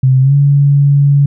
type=tone with pitch glide; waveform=sine; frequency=130.81 to 141.83 Hz; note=C3 to C#3; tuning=0 to +40 cents; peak=-5 dBFS; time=0.03-1.26 s; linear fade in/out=5 ms; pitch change=+140 cents; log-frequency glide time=0.21-0.34 s; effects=none